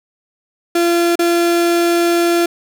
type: tone with dropouts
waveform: 35% pulse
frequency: 342.7 Hz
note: F4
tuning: 33 cents flat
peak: -10 dBFS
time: 0.75-2.46 s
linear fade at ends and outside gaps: 5 ms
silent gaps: 1.156-1.191 s
effects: none